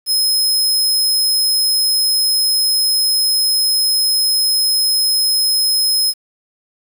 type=tone; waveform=sawtooth; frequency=5130 Hz; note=E8; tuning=48 cents flat; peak=-10 dBFS; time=0.06-6.14 s; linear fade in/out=50 ms; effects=7-bit